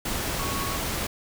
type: tone in noise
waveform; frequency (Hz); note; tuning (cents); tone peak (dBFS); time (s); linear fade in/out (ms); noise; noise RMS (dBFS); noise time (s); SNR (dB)
sine; 1108.7; C#6; 0; -33; 0.39-0.77; 5; pink; -29; 0.05-1.07; -7
effects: none